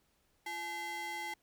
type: ring-modulated tone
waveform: square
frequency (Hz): 598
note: D5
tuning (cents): +31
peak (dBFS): -36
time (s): 0.46-1.34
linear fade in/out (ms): 5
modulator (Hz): 1450
effects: pink hiss -74 dBFS RMS until 1.42 s